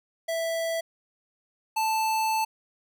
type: tone pair in turn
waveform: square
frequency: 659.3 / 880.1 Hz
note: E5 / A5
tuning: 0 / 0 cents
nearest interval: perfect fourth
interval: 500 cents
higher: second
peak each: -27 / -24 dBFS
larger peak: second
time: 0.28-0.81 / 1.76-2.45 s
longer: second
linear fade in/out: 10 ms
effects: none